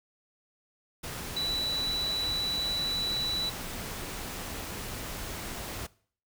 sine tone in noise, 3951 Hz, B7, in tune, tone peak -28 dBFS, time 1.36-3.5 s, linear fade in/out 10 ms, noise pink, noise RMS -38 dBFS, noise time 1.03-5.87 s, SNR +7 dB, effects noise-tail reverb RT60 0.5 s tail -21 dB re dry

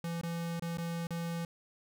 square tone with dropouts, 168.6 Hz, E3, 39 cents sharp, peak -35 dBFS, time 0.04-1.45 s, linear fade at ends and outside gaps 2 ms, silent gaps 0.213-0.233 / 0.596-0.622 / 0.773-0.783 / 1.07-1.106 s, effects none

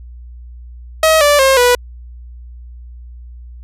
sawtooth tone with pitch steps, 636 / 583.2 / 534.8 / 490.4 Hz, D#5 / D5 / C5 / B4, +38 / -12 / +38 / -12 cents, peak -4 dBFS, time 1.03-1.75 s, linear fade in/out 2 ms, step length 180 ms, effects added 60 Hz sine -31 dBFS peak until 3.63 s + resampled to 32000 Hz

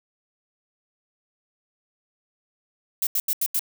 violet noise bursts, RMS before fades -23 dBFS, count 5, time 3.02-3.593 s, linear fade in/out 2 ms, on 49 ms, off 82 ms, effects none

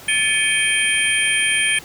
sine tone cluster, 1739 / 2262 / 2496 / 3173 / 9200 Hz, A6 / C#7 / D#7 / G7 / D9, -21 / +34 / +5 / +20 / -37 cents, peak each -22 dBFS, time 0.08-1.79 s, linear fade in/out 5 ms, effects pink hiss -39 dBFS RMS until 1.84 s + high-pass 80 Hz 12 dB/octave

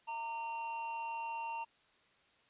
square tone with amplitude modulation, 917 Hz, A#5, 29 cents flat, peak -37 dBFS, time 0.07-1.65 s, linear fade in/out 20 ms, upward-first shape sine, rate 266 Hz, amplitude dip 35%, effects white hiss -69 dBFS RMS until 2.49 s + resampled to 8000 Hz

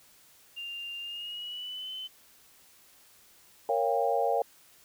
sine tone with pitch glide, 2794 to 3047 Hz, F7 to G7, 0 to -50 cents, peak -36 dBFS, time 0.56-2.08 s, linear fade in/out 20 ms, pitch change +150 cents, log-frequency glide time 1.01-1.9 s
sine chord, G half-diminished seventh, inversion first, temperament equal with one note detuned, 466.2 / 554.4 / 698.5 / 799.5 Hz, Bb4 / Db5 / F5 / G5, 0 / 0 / 0 / +34 cents, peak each -30 dBFS, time 3.69-4.42 s, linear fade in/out 2 ms
effects white hiss -59 dBFS RMS until 4.84 s

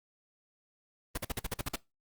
pink noise bursts, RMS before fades -33 dBFS, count 9, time 1.15-1.759 s, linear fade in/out 5 ms, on 25 ms, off 48 ms, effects noise-tail reverb RT60 0.2 s tail -22 dB re dry + Opus 32 kbps

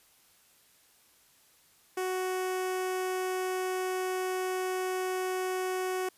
sawtooth tone with notch filter, 371 Hz, F#4, 5 cents sharp, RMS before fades -32 dBFS, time 1.97-6.09 s, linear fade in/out 5 ms, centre 4000 Hz, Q 1.8, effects white hiss -63 dBFS RMS until 6.17 s + resampled to 32000 Hz

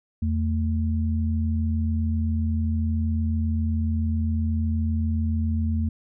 sine tone pair together, 83.49 / 222.9 Hz, E2 / A3, +23 / +23 cents, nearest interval octave + perfect fourth, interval 1700 cents, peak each -22 / -27 dBFS, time 0.22-5.89 s, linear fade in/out 5 ms, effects none

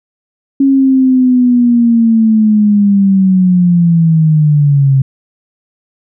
sine linear sweep, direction down, 274.8 to 132.9 Hz, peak -5 dBFS, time 0.6-5.02 s, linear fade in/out 5 ms, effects none

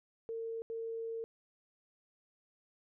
sine tone bursts at uneven times, 454.6 Hz, A#4, 43 cents flat, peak -37 dBFS, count 2, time 0.29-0.62 / 0.7-1.24 s, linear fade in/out 0 ms, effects none

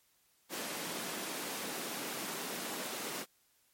pink high-pass noise, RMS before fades -40 dBFS, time 0.49-3.26 s, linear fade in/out 50 ms, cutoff 200 Hz, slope 24 dB/octave, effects white hiss -71 dBFS RMS until 3.73 s + MP3 64 kbps

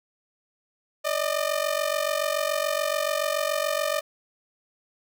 sawtooth ring-modulated tone, 604 Hz, D5, 48 cents sharp, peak -17 dBFS, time 1.04-4.01 s, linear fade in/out 20 ms, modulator 23.5 Hz, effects none

